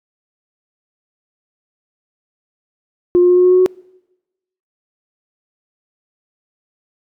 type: tone with pitch steps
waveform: sine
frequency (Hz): 354 / 356.5 / 358.9 / 361.4 / 364 / 366.5 / 369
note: F4 / F4 / F4 / F#4 / F#4 / F#4 / F#4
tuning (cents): +23 / +36 / +47 / -41 / -28 / -16 / -5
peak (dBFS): -6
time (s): 3.15-3.661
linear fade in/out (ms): 0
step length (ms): 73
effects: noise-tail reverb RT60 1.0 s tail -26 dB re dry + tanh soft clip ceiling -3 dBFS